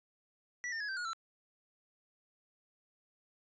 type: tone with pitch steps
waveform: square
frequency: 1950 / 1808.9 / 1678.1 / 1556.7 / 1444.1 / 1339.6 Hz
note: B6 / A6 / G#6 / G6 / F#6 / E6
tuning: -23 / +47 / +18 / -13 / -42 / +27 cents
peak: -37 dBFS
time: 0.64-1.132 s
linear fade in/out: 0 ms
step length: 82 ms
effects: resampled to 16000 Hz